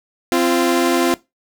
sawtooth tone pair together, 261.6 / 344.8 Hz, C4 / F4, 0 / -22 cents, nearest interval perfect fourth, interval 478 cents, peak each -14 / -12 dBFS, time 0.32-1.14 s, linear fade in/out 0 ms, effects noise-tail reverb RT60 0.2 s tail -19 dB re dry

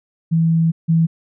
sine tone pair in turn, 164 / 164 Hz, E3 / E3, -9 / -9 cents, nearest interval unison, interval 0 cents, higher neither, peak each -12 / -11 dBFS, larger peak second, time 0.31-0.72 / 0.88-1.07 s, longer first, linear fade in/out 20 ms, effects none

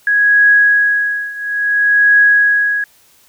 sine tone with tremolo, 1661.2 Hz, G#6, in tune, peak -5 dBFS, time 0.07-2.84 s, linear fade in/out 2 ms, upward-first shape triangle, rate 0.59 Hz, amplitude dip 90%, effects white hiss -50 dBFS RMS until 3.28 s

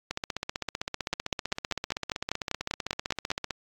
two click trains, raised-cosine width 0.2 ms, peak -13 / -10 dBFS, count 54 / 12, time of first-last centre 0.11-3.507 / 1.13-3.304 s, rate 15.6 / 5.06 Hz, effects AAC 48 kbps

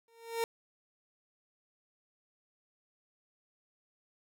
30% pulse tone with exponential growth, 460 Hz, A#4, 23 cents flat, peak -25 dBFS, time 0.08-0.44 s, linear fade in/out 1 ms, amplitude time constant 78 ms, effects none

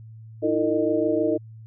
sine tone cluster, 311.1 / 337.5 / 452.8 / 613 Hz, D#4 / E4 / A4 / D#5, 0 / +41 / +50 / -26 cents, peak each -25 dBFS, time 0.42-1.38 s, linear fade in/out 20 ms, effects added 111 Hz sine -40 dBFS peak until 1.66 s

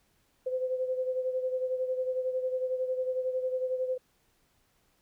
sine beating tone pair, 511 / 522 Hz, C5 / C5, -41 / -4 cents, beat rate 11 Hz, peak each -29 / -36 dBFS, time 0.46-3.98 s, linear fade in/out 10 ms, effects pink hiss -70 dBFS RMS until 5.01 s

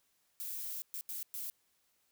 violet noise bursts at uneven times, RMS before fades -41 dBFS, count 4, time 0.4-0.82 / 0.94-1.01 / 1.09-1.23 / 1.34-1.5 s, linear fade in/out 0 ms, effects white hiss -75 dBFS RMS until 2.11 s

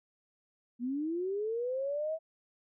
sine linear sweep, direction up, 233.1 to 652 Hz, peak -31 dBFS, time 0.79-2.19 s, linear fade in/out 50 ms, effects none

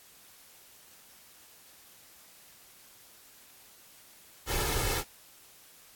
pink noise with comb filter, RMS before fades -30 dBFS, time 4.46-5.04 s, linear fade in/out 50 ms, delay 2.3 ms, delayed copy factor +0.7, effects white hiss -56 dBFS RMS until 5.95 s + AAC 64 kbps

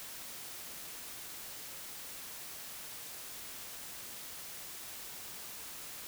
silence, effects white hiss -46 dBFS RMS until 6.07 s

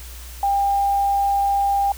sine tone, 798 Hz, G5, 31 cents sharp, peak -16 dBFS, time 0.43-1.92 s, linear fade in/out 2 ms, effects added 60 Hz sine -35 dBFS peak until 1.97 s + white hiss -41 dBFS RMS until 1.97 s

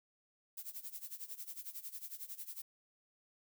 violet noise with tremolo, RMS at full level -44 dBFS, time 0.57-2.62 s, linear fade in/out 5 ms, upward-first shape sine, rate 11 Hz, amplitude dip 85%, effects none

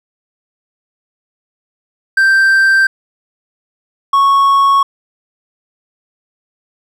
triangle tone pair in turn, 1568 / 1105.5 Hz, G6 / C#6, 0 / -5 cents, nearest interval tritone, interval 605 cents, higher first, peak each -5 dBFS, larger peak neither, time 2.17-2.87 / 4.13-4.83 s, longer neither, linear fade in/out 5 ms, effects none

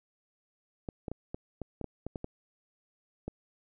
clicks, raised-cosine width 2 ms, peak -23 dBFS, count 11, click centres 0.888 / 1.082 / 1.116 / 1.345 / 1.617 / 1.813 / 1.843 / 2.066 / 2.158 / 2.244 / 3.28 s, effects none

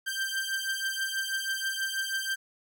sawtooth beating tone pair, 1568 / 1574.2 Hz, G6 / G6, 0 / +7 cents, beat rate 6.2 Hz, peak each -29 dBFS, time 0.06-2.36 s, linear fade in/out 20 ms, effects none

